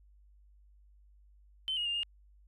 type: tone with pitch steps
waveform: sine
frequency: 3073 / 2875 / 2804 / 2834 Hz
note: G7 / F7 / F7 / F7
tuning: -35 / +50 / +6 / +25 cents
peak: -30 dBFS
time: 1.68-2.032 s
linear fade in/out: 0 ms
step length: 88 ms
effects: tanh soft clip ceiling -26 dBFS + added 50 Hz sine -58 dBFS peak until 2.47 s